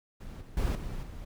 brown noise with level steps, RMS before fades -42 / -47 / -28 / -37 / -42 dBFS, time 0.2-1.25 s, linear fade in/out 10 ms, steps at 0.41 / 0.57 / 0.75 / 1.03 s, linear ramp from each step 2 ms, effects none

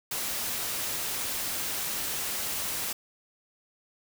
white noise, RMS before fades -32 dBFS, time 0.11-2.93 s, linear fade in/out 5 ms, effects none

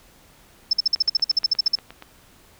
sine tone bursts, 5274 Hz, E8, in tune, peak -14 dBFS, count 15, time 0.71-1.754 s, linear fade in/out 5 ms, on 22 ms, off 51 ms
click train, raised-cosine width 0.3 ms, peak -22 dBFS, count 10, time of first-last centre 0.96-2.024 s, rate 8.46 Hz
effects pink hiss -53 dBFS RMS until 2.59 s

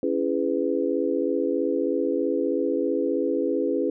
sine chord, C# minor seventh, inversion none, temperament just, 277.2 / 332.6 / 415.8 / 498.9 Hz, C#4 / E4 / G#4 / B4, 0 / +16 / +2 / +17 cents, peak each -27 dBFS, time 0.03-3.9 s, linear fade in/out 2 ms, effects none

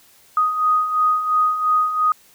sine beating tone pair, 1244.5 / 1247.4 Hz, D#6 / D#6, 0 / +4 cents, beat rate 2.9 Hz, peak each -23 / -16 dBFS, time 0.37-2.12 s, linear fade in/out 2 ms, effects white hiss -52 dBFS RMS until 2.34 s

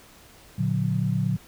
sine chord, Bb augmented, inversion none, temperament just, 116.54 / 145.68 / 182.1 Hz, Bb2 / D3 / F#3, 0 / -14 / -27 cents, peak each -26 / -26 / -26 dBFS, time 0.58-1.37 s, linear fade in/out 10 ms, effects pink hiss -51 dBFS RMS until 1.47 s

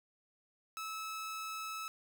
sawtooth tone, 1301 Hz, E6, 23 cents flat, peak -36 dBFS, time 0.77-1.88 s, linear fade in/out 0 ms, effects none

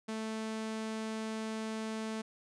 sawtooth tone, 220 Hz, A3, in tune, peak -32 dBFS, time 0.08-2.22 s, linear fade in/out 10 ms, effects resampled to 22050 Hz

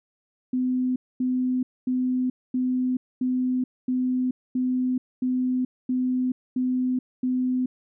sine tone bursts, 253.8 Hz, B3, 47 cents sharp, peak -21 dBFS, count 11, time 0.53-7.66 s, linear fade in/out 5 ms, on 430 ms, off 240 ms, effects none

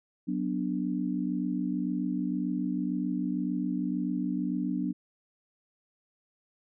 sine chord, B minor, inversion second, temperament equal, 185 / 246.9 / 293.7 Hz, F#3 / B3 / D4, 0 / 0 / 0 cents, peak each -32 dBFS, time 0.27-4.93 s, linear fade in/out 20 ms, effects none

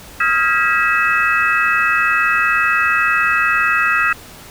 sine tone cluster, 1267 / 1387 / 1632 / 1936 / 2594 Hz, D#6 / F6 / G#6 / B6 / E7, +31 / -12 / -31 / -35 / -28 cents, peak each -19 dBFS, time 0.2-4.13 s, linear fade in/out 5 ms, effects pink hiss -38 dBFS RMS until 4.5 s

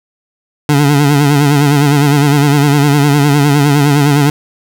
25% pulse tone with vibrato, 144 Hz, D3, 34 cents flat, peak -3 dBFS, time 0.69-4.3 s, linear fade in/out 2 ms, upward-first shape sine, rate 9.8 Hz, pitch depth 64 cents each way, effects none

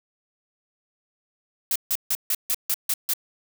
blue noise bursts, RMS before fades -23 dBFS, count 8, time 1.71-3.136 s, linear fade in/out 2 ms, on 47 ms, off 150 ms, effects none

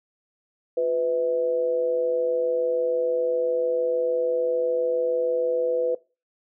sine tone with amplitude modulation, 499.6 Hz, B4, 20 cents sharp, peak -17 dBFS, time 0.77-5.95 s, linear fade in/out 5 ms, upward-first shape sine, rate 146 Hz, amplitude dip 65%, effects noise-tail reverb RT60 0.3 s tail -21 dB re dry

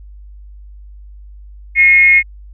sine tone with frequency modulation, 2155 Hz, C#7, 49 cents flat, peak -5 dBFS, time 1.75-2.23 s, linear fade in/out 50 ms, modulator 318 Hz, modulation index 0.35, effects added 50 Hz sine -33 dBFS peak until 2.53 s

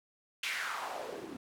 white noise with band-pass filter sweep, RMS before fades -39 dBFS, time 0.43-1.37 s, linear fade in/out 5 ms, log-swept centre 2600 to 250 Hz, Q 3, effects none

